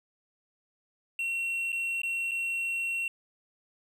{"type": "tone with dropouts", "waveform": "triangle", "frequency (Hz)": 2727, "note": "F7", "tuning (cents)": -42, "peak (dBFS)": -27, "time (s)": [1.19, 3.08], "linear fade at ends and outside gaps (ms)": 2, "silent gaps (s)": [[1.72, 1.727], [2.018, 2.033], [2.311, 2.316]], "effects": []}